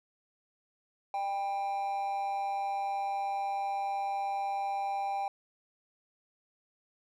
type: tone with amplitude modulation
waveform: triangle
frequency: 793 Hz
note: G5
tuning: 20 cents sharp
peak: -26 dBFS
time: 1.14-5.28 s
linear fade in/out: 2 ms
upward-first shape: sine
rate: 190 Hz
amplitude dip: 55%
effects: none